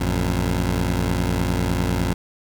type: tone pair together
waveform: 15% pulse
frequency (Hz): 56.57 / 89.8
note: A1 / F2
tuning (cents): +49 / +49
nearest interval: minor sixth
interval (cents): 800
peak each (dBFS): -16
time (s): 0-2.14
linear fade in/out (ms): 10
effects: none